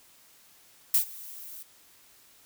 violet noise with ADSR envelope, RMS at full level -20 dBFS, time 0.94-1.63 s, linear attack 4 ms, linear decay 100 ms, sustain -23 dB, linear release 6 ms, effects white hiss -58 dBFS RMS until 2.45 s

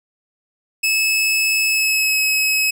sawtooth tone with pitch glide, 2597 to 2563 Hz, E7 to E7, -26 to -49 cents, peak -12 dBFS, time 0.83-2.71 s, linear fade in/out 10 ms, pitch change -23 cents, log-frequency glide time 1.67-2.19 s, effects none

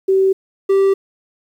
sine / triangle tone pair in turn, 383.8 / 390.1 Hz, G4 / G4, -37 / -8 cents, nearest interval unison, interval 29 cents, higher second, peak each -10 / -8 dBFS, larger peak second, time 0.08-0.33 / 0.69-0.94 s, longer neither, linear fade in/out 10 ms, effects 8-bit

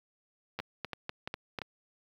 two click trains, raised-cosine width 0.3 ms, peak -20 / -19 dBFS, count 4 / 5, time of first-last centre 0.59-1.617 / 0.6-1.588 s, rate 2.92 / 4.05 Hz, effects high-pass 60 Hz 12 dB/octave + 9-bit

